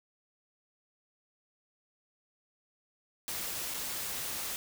white noise with dropouts, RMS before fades -37 dBFS, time 3.28-4.56 s, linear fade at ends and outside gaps 0 ms, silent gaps 3.739-3.743 s, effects none

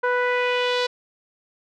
sawtooth tone with low-pass filter sweep, 493.9 Hz, B4, in tune, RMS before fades -22 dBFS, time 0.03-0.87 s, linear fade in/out 10 ms, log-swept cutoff 1400 to 4300 Hz, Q 2.5, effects none

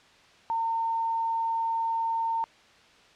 sine tone, 910 Hz, A#5, 42 cents flat, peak -25 dBFS, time 0.5-2.44 s, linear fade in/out 0 ms, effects white hiss -56 dBFS RMS until 3.15 s + low-pass 4000 Hz 12 dB/octave

